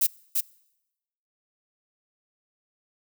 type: noise with echo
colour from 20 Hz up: violet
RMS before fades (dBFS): -21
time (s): 0.01-0.07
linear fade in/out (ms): 10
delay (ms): 340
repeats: 1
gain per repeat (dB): -3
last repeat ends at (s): 0.41
effects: noise-tail reverb RT60 0.9 s tail -24 dB re dry